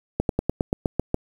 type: slowing click train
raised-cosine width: 2 ms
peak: -7 dBFS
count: 9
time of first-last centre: 0.2-1.144 s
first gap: 92 ms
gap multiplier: 1.07
effects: 7-bit